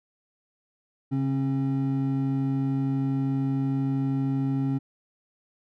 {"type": "tone pair together", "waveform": "triangle", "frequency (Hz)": [137, 269.9], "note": ["C#3", "C#4"], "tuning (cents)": [-20, -46], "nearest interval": "octave", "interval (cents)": 1174, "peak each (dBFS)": -24, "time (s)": [1.11, 4.79], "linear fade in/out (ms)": 20, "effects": []}